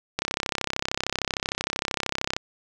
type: click train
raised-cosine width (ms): 0.2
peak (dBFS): -7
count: 73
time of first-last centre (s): 0.19-2.365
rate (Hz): 33.1
effects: none